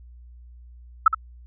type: tone with echo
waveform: sine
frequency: 1307 Hz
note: E6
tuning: 15 cents flat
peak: -9 dBFS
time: 1.06-1.08 s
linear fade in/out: 5 ms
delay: 67 ms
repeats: 1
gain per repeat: -9 dB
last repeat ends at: 1.147 s
effects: added 60 Hz sine -43 dBFS peak until 1.46 s